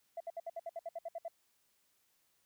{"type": "tone bursts", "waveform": "sine", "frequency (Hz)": 671, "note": "E5", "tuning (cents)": 31, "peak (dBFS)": -37, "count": 12, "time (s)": [0.17, 1.282], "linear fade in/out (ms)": 5, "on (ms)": 34, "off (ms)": 64, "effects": ["tanh soft clip ceiling -34 dBFS", "white hiss -75 dBFS RMS until 2.45 s"]}